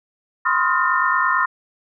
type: tone cluster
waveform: sine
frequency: 1021 / 1070 / 1261 / 1408 / 1817 Hz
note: C6 / C6 / D#6 / F6 / A#6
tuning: -43 / +38 / +23 / +14 / -45 cents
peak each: -22 dBFS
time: 0.45-1.46 s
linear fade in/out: 10 ms
effects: none